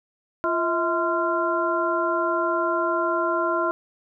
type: harmonic tone with a mistuned harmonic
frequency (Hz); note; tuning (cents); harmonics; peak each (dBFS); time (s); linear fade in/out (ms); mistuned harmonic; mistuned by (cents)
344.8; F4; -22; 1 / 2 / 3 / 4; -26 / -26 / -26 / -26; 0.44-3.71; 0; 2; -110
effects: none